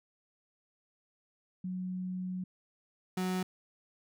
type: tone pair in turn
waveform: sine / 35% pulse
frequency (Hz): 183.8 / 184.53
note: F#3 / F#3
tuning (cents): -11 / -4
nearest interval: unison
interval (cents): 7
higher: second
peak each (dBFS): -34 / -29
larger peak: second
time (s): 1.64-2.44 / 3.17-3.43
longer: first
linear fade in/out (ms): 5
effects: none